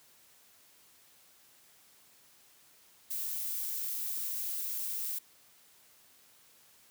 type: noise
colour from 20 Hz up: violet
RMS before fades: -36 dBFS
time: 3.1-5.19 s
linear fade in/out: 10 ms
effects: white hiss -62 dBFS RMS until 6.9 s + high-pass 60 Hz 12 dB/octave